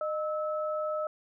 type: tone pair together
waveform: sine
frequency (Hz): 613.5 / 1300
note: D#5 / E6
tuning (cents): -25 / -24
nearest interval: octave + minor second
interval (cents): 1301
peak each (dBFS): -30 / -35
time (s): 0.01-1.07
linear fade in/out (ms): 2
effects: none

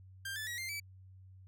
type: tone with pitch steps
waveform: sawtooth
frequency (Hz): 1589 / 1742.9 / 1911.6 / 2097 / 2300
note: G6 / A6 / A#6 / C7 / D7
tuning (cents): +23 / -17 / +43 / +3 / -37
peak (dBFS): -35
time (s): 0.25-0.8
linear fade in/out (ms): 5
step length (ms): 110
effects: added 94 Hz sine -53 dBFS peak until 1.47 s

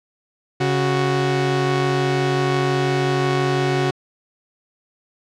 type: tone pair together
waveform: sawtooth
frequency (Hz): 138.59 / 370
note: C#3 / F#4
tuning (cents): 0 / 0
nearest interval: octave + perfect fourth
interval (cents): 1700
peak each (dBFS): -16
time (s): 0.6-3.91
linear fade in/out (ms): 10
effects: low-pass 5000 Hz 12 dB/octave

